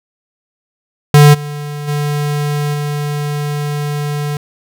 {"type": "tone with level steps", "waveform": "square", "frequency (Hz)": 146.83, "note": "D3", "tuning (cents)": 0, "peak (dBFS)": [-3, -22, -15, -17], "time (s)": [1.14, 4.37], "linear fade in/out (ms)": 2, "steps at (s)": [1.33, 1.87, 2.73], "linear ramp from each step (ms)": 20, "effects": []}